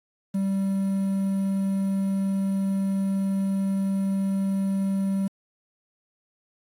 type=tone with quantisation; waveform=triangle; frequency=194.5 Hz; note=G3; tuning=13 cents flat; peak=-20 dBFS; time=0.34-5.28 s; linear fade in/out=10 ms; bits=8; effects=AAC 48 kbps